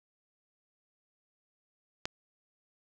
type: click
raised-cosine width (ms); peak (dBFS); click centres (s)
0.2; -15; 2.055
effects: none